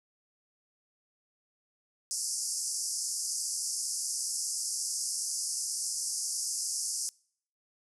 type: band-pass noise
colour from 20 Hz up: pink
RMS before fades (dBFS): -34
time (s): 2.11-7.09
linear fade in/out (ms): 0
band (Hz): 4900 to 11000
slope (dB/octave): 96
effects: noise-tail reverb RT60 0.6 s tail -26 dB re dry